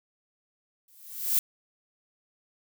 violet noise with exponential growth, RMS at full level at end -21 dBFS, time 0.88-1.39 s, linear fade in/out 2 ms, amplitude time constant 110 ms, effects none

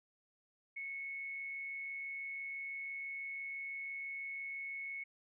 sine tone with amplitude modulation, 2201 Hz, C#7, 13 cents flat, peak -39 dBFS, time 0.76-5.04 s, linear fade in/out 10 ms, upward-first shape sine, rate 146 Hz, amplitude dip 30%, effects none

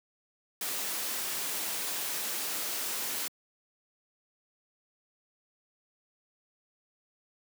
white noise, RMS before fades -34 dBFS, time 0.61-3.28 s, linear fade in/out 2 ms, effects high-pass 200 Hz 12 dB/octave

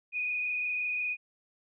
sine tone with frequency modulation, 2476 Hz, D#7, 9 cents flat, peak -29 dBFS, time 0.12-1.17 s, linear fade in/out 50 ms, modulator 25.7 Hz, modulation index 1.6, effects none

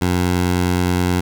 15% pulse tone, 89.6 Hz, F2, 45 cents sharp, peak -9 dBFS, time 0.01-1.21 s, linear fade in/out 10 ms, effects none

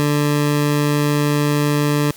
20% pulse tone, 146.83 Hz, D3, in tune, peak -10 dBFS, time 0-2.11 s, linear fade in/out 0 ms, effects white hiss -42 dBFS RMS until 2.16 s

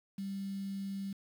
sine tone with quantisation, 196 Hz, G3, in tune, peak -36 dBFS, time 0.18-1.13 s, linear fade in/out 5 ms, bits 9, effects none

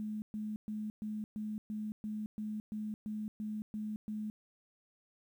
sine tone bursts, 213.6 Hz, G#3, 49 cents sharp, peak -36 dBFS, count 13, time 0-4.3 s, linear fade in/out 0 ms, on 220 ms, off 120 ms, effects 11-bit

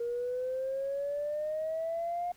sine exponential sweep, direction up, 470 to 713 Hz, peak -30 dBFS, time 0-2.32 s, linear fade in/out 5 ms, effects tanh soft clip ceiling -26 dBFS + pink hiss -62 dBFS RMS until 2.36 s

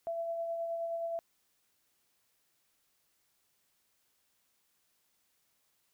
sine tone with tremolo, 670 Hz, E5, 28 cents sharp, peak -32 dBFS, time 0.07-1.19 s, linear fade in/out 0 ms, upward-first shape sine, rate 9.5 Hz, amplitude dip 30%, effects white hiss -75 dBFS RMS until 5.93 s

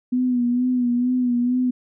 sine tone with vibrato, 246.9 Hz, B3, in tune, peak -17 dBFS, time 0.12-1.71 s, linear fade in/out 10 ms, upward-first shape sine, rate 2.2 Hz, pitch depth 44 cents each way, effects none

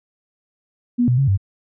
sine tone with pitch steps, 242.7 / 123.9 / 136.8 / 97.8 Hz, B3 / B2 / C#3 / G2, -30 / +6 / -23 / -4 cents, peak -13 dBFS, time 0.98-1.376 s, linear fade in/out 20 ms, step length 99 ms, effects none

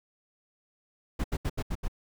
brown noise bursts, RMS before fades -29 dBFS, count 6, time 1.19-1.882 s, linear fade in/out 10 ms, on 52 ms, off 76 ms, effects none

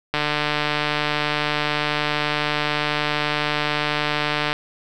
click train, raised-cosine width 0.3 ms, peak -5 dBFS, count 655, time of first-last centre 0.14-4.529 s, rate 149 Hz, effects none

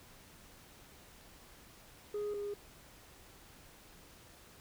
sine tone pair in turn, 415.3 / 408.9 Hz, G#4 / G#4, 0 / -27 cents, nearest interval unison, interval 27 cents, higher first, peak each -32 / -35 dBFS, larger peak first, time 2.14-2.34 / 2.34-2.54 s, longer neither, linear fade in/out 5 ms, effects tanh soft clip ceiling -34 dBFS + pink hiss -58 dBFS RMS until 4.6 s

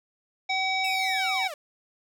harmonic tone, 760 Hz, F#5, 46 cents sharp, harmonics 1 / 3 / 5 / 7 / 9, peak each -28 / -27 / -32 / -37 / -48 dBFS, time 0.49-1.48 s, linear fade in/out 10 ms
sawtooth linear sweep, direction down, 2700 to 554.4 Hz, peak -31 dBFS, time 0.84-1.54 s, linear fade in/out 2 ms
effects none

